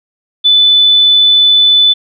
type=tone; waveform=sine; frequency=3497 Hz; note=A7; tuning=11 cents flat; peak=-4 dBFS; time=0.44-1.94 s; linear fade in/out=20 ms; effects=none